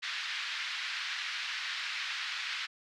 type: band-pass noise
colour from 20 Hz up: pink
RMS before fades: -37 dBFS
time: 0.02-2.67 s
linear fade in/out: 20 ms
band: 1500 to 4500 Hz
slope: 24 dB/octave
effects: none